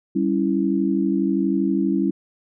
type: chord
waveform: sine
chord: C# diminished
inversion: second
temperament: equal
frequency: 196 / 277.2 / 329.6 Hz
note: G3 / C#4 / E4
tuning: 0 / 0 / 0 cents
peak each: -22 dBFS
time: 0.15-2.11 s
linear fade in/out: 10 ms
effects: none